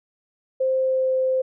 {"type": "tone with pitch glide", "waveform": "sine", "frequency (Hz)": [523.3, 520], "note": ["C5", "C5"], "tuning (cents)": [0, -11], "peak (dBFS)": -18, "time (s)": [0.6, 1.42], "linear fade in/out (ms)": 10, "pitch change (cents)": -11, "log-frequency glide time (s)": [0.8, 1.15], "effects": []}